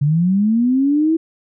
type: linear sweep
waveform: sine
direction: up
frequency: 138.59 to 329.6 Hz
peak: -12 dBFS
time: 0.01-1.17 s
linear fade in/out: 10 ms
effects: none